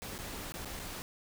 pink noise with dropouts, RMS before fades -42 dBFS, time 0.02-1.02 s, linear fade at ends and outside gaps 0 ms, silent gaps 0.181-0.188 / 0.521-0.54 / 0.648-0.656 / 0.793-0.797 s, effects none

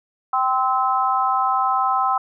harmonic tone, 259.4 Hz, C4, 15 cents flat, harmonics 3 / 4 / 5, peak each -21 / -21 / -21 dBFS, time 0.33-2.18 s, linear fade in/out 5 ms, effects none

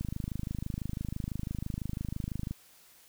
click train, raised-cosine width 5 ms, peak -22 dBFS, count 66, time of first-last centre 0.01-2.51 s, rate 26 Hz, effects white hiss -59 dBFS RMS until 3.08 s

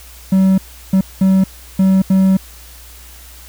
triangle tone bursts at uneven times, 190.6 Hz, G3, 48 cents flat, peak -6 dBFS, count 5, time 0.32-0.58 / 0.93-1.01 / 1.21-1.44 / 1.79-2.02 / 2.1-2.37 s, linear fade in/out 5 ms, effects added 60 Hz sine -38 dBFS peak until 3.48 s + white hiss -40 dBFS RMS until 3.48 s

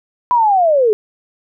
sine linear sweep, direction down, 1003 to 405.8 Hz, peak -9 dBFS, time 0.31-0.93 s, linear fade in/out 0 ms, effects none

